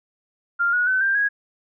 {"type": "tone with pitch steps", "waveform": "sine", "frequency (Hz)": [1396, 1456.1, 1518.8, 1584.2, 1652.5], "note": ["F6", "F#6", "F#6", "G6", "G#6"], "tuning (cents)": [-1, -28, 45, 18, -9], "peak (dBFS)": -17, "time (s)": [0.59, 1.29], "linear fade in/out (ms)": 20, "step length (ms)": 140, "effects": []}